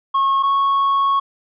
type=tone pair in turn; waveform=triangle; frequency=1090 / 1103.9 Hz; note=C#6 / C#6; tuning=-29 / -8 cents; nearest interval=unison; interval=21 cents; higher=second; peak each=-12 / -12 dBFS; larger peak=neither; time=0.14-0.43 / 0.43-1.2 s; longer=second; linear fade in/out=10 ms; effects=resampled to 8000 Hz